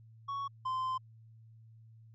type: tone pair in turn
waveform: triangle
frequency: 1113 / 1036.1 Hz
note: C#6 / C6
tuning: +7 / -17 cents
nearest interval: minor second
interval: 124 cents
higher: first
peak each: -33 / -30 dBFS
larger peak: second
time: 0.28-0.48 / 0.65-0.98 s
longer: second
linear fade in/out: 10 ms
effects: added 112 Hz sine -54 dBFS peak until 2.14 s + resampled to 16000 Hz